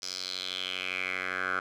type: tone with band-pass filter sweep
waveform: 10% pulse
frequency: 92.5 Hz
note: F#2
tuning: in tune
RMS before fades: -34 dBFS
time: 0.02-1.6 s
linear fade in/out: 5 ms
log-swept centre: 5400 to 1400 Hz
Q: 4.6
effects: none